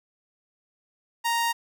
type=tone; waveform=sawtooth; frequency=932.3 Hz; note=A#5; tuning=in tune; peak=-19 dBFS; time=1.24-1.53 s; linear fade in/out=20 ms; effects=none